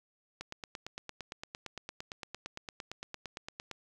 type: click train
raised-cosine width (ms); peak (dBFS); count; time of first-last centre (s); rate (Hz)
0.2; -23; 30; 0.41-3.713; 8.78
effects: 10-bit